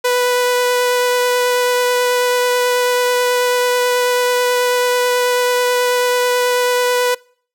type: tone with vibrato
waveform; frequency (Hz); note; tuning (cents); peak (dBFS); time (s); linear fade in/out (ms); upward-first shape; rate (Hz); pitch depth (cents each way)
sawtooth; 493.9; B4; 0; -9; 0.04-7.15; 10; triangle; 9.2; 9
effects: noise-tail reverb RT60 0.5 s tail -25 dB re dry